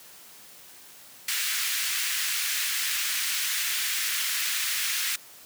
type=high-pass noise; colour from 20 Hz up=pink; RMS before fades=-28 dBFS; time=1.28-5.16 s; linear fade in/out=5 ms; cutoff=1700 Hz; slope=24 dB/octave; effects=white hiss -49 dBFS RMS until 5.45 s + high-pass 100 Hz 12 dB/octave